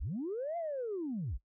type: linear two-way sweep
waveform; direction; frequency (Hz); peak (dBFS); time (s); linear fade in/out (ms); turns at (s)
sine; up then down; 34.65 to 698.5 to 34.65; -33; 0-1.38; 20; 0.57
effects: noise-tail reverb RT60 0.1 s tail -20 dB re dry + tanh soft clip ceiling -30 dBFS